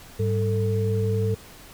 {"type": "tone cluster", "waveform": "sine", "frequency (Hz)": [104, 192.8, 444.7], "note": ["G#2", "G3", "A4"], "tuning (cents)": [3, -28, 18], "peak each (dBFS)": [-22, -31, -26], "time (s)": [0.19, 1.35], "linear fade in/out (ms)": 10, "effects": ["pink hiss -46 dBFS RMS until 1.73 s"]}